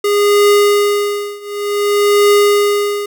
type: tone with tremolo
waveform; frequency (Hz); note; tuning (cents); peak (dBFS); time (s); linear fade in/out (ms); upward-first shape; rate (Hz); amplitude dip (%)
square; 409.9; G#4; -23; -7; 0.04-3.06; 5; triangle; 0.55; 95
effects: none